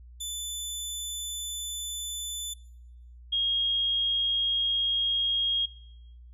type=tone pair in turn; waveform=20% pulse / sine; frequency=3510 / 3261 Hz; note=A7 / G#7; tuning=-5 / -32 cents; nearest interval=minor second; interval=127 cents; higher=first; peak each=-27 / -24 dBFS; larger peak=second; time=0.2-2.54 / 3.32-5.66 s; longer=neither; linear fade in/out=10 ms; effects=noise-tail reverb RT60 1.0 s tail -25 dB re dry + added 60 Hz sine -46 dBFS peak until 6.33 s